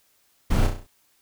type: noise with echo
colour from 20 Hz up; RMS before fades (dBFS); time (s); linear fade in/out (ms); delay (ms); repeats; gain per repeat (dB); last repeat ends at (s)
brown; -19; 0.5-0.67; 10; 33; 6; -5; 0.868
effects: white hiss -64 dBFS RMS until 1.21 s